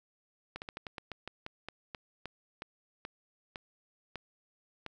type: slowing click train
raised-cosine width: 0.3 ms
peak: -24 dBFS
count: 17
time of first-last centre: 0.56-4.863 s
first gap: 59 ms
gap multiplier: 1.18
effects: none